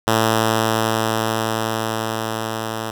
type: tone with level ramp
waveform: 5% pulse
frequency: 111.3 Hz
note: A2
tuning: 20 cents sharp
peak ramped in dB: -3 to -13 dBFS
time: 0.07-2.91 s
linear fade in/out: 5 ms
effects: none